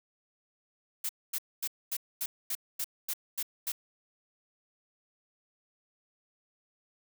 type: noise bursts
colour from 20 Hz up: blue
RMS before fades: -33 dBFS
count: 10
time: 1.04-3.72 s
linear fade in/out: 5 ms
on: 52 ms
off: 240 ms
effects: none